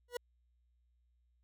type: tone with exponential growth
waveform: 40% pulse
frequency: 485.8 Hz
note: B4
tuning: 29 cents flat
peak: -32 dBFS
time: 0.08-0.17 s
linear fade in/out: 5 ms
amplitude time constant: 18 ms
effects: added 60 Hz sine -70 dBFS peak until 1.43 s

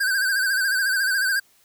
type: tone with vibrato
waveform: square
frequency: 1561 Hz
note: G6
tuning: 8 cents flat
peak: -20 dBFS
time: 0-1.4 s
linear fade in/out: 10 ms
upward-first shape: sine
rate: 14 Hz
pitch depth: 75 cents each way
effects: white hiss -59 dBFS RMS until 1.64 s

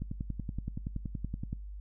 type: click train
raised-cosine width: 5 ms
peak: -23 dBFS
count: 17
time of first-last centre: 0.02-1.529 s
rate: 10.6 Hz
effects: noise-tail reverb RT60 0.4 s tail -25 dB re dry + added 50 Hz sine -40 dBFS peak until 1.8 s

